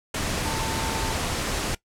sine tone in noise, 893 Hz, A5, 25 cents sharp, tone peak -32 dBFS, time 0.45-1.13 s, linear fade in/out 5 ms, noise pink, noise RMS -27 dBFS, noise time 0.14-1.75 s, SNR -8 dB, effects noise-tail reverb RT60 0.1 s tail -19 dB re dry + low-pass 10000 Hz 12 dB/octave

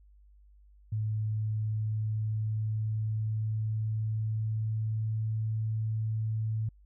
sine tone with pitch glide, 108 to 110.01 Hz, A2 to A2, -32 to 0 cents, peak -28 dBFS, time 0.92-6.69 s, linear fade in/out 5 ms, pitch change +32 cents, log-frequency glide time 1.3-5.57 s, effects added 50 Hz sine -55 dBFS peak until 6.85 s

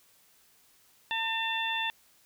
harmonic tone with a mistuned harmonic, 902 Hz, A5, 43 cents sharp, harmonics 1 / 2 / 3 / 4, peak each -34 / -34 / -34 / -34 dBFS, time 1.11-1.9 s, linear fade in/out 0 ms, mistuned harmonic 4, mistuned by -43 cents, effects white hiss -63 dBFS RMS until 2.25 s

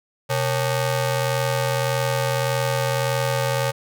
sawtooth ring-modulated tone, 338.3 Hz, E4, 45 cents sharp, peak -13 dBFS, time 0.29-3.72 s, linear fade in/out 20 ms, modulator 210 Hz, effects none

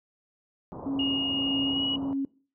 pink low-pass noise, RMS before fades -38 dBFS, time 0.72-2.13 s, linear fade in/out 0 ms, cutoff 1100 Hz, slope 48 dB/octave
sine tone with tremolo, 273.6 Hz, C#4, 23 cents flat, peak -25 dBFS, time 0.86-2.25 s, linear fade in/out 2 ms, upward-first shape triangle, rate 1.7 Hz, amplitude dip 55%
sine tone with pitch glide, 2861 to 2911 Hz, F7 to F#7, +41 to -29 cents, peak -27 dBFS, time 0.99-1.96 s, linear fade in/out 5 ms, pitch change +30 cents, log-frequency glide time 1.63-1.84 s
effects noise-tail reverb RT60 0.4 s tail -20 dB re dry + high-pass 100 Hz 12 dB/octave

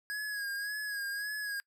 square tone with vibrato, 1657 Hz, G#6, 4 cents flat, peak -35 dBFS, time 0.1-1.6 s, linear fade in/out 0 ms, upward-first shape sine, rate 1.8 Hz, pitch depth 48 cents each way, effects noise-tail reverb RT60 0.1 s tail -24 dB re dry

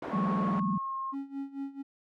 pink band-pass noise, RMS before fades -38 dBFS, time 0.02-0.6 s, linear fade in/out 5 ms, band 300 to 1100 Hz, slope 12 dB/octave
sine tone with pitch glide, 1100 to 1070.5 Hz, C#6 to C6, -14 to +39 cents, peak -32 dBFS, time 0.1-1.15 s, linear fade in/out 50 ms, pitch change -47 cents, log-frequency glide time 0.51-0.96 s
sine tone with vibrato, 194.6 Hz, G3, 12 cents flat, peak -27 dBFS, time 0.13-0.78 s, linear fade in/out 5 ms, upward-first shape square, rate 20 Hz, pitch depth 180 cents each way
triangle tone with tremolo, 275.6 Hz, C#4, 10 cents flat, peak -30 dBFS, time 1.12-1.83 s, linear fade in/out 20 ms, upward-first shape sine, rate 4.5 Hz, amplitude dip 85%
effects none

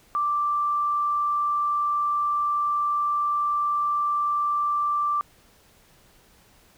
sine tone, 1174.7 Hz, D6, in tune, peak -21 dBFS, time 0.15-5.21 s, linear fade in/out 0 ms, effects pink hiss -57 dBFS RMS until 6.77 s

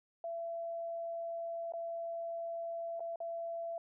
sine tone with dropouts, 672 Hz, E5, 33 cents sharp, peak -37 dBFS, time 0.24-3.78 s, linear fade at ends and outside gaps 2 ms, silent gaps 1.722-1.736 / 2.996-3.004 / 3.159-3.203 s, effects none

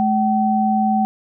sine tone pair together, 214.5 / 764 Hz, A3 / G5, -44 / -45 cents, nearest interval octave + minor seventh, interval 2199 cents, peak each -17 dBFS, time 0-1.05 s, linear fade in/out 0 ms, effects none

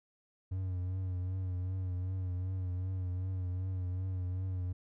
triangle tone with vibrato, 92.1 Hz, F#2, 7 cents flat, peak -31 dBFS, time 0.51-4.73 s, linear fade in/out 10 ms, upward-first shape triangle, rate 2.6 Hz, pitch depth 52 cents each way, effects none

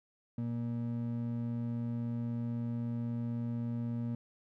triangle ring-modulated tone, 177.5 Hz, F3, 28 cents sharp, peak -28 dBFS, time 0.38-4.15 s, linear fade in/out 2 ms, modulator 58.1 Hz, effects none

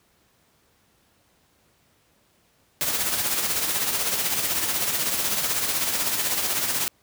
white noise with tremolo, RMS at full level -23 dBFS, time 2.81-6.88 s, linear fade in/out 0 ms, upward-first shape sine, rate 16 Hz, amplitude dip 45%, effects pink hiss -63 dBFS RMS until 7.02 s + high-pass 60 Hz 12 dB/octave

